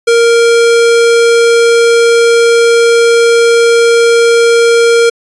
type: tone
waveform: square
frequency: 466.2 Hz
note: A#4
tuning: in tune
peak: -5 dBFS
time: 0.07-5.1 s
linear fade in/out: 10 ms
effects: resampled to 22050 Hz